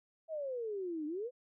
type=exponential two-way sweep; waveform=sine; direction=down then up; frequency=659.3 to 293.7 to 523 Hz; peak=-36 dBFS; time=0.28-1.31 s; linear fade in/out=50 ms; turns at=1.06 s; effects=none